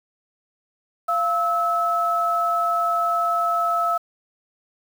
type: tone pair together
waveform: sine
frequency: 689 / 1300.7 Hz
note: F5 / E6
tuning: -24 / -24 cents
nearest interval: major seventh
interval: 1100 cents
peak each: -23 / -20 dBFS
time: 1.08-3.98 s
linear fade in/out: 10 ms
effects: 7-bit